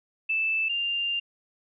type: tone pair in turn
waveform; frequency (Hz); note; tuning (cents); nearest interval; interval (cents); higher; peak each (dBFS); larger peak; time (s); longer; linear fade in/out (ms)
sine; 2637 / 2794; E7 / F7; 0 / 0; minor second; 100; second; -23 / -25; first; 0.29-0.69 / 0.69-1.2; second; 10
effects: none